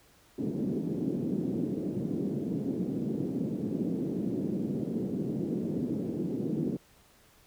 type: band-pass noise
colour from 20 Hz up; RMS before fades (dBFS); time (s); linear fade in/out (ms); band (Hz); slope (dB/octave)
pink; -32; 0.38-6.77; 5; 170 to 360; 24
effects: pink hiss -61 dBFS RMS until 7.46 s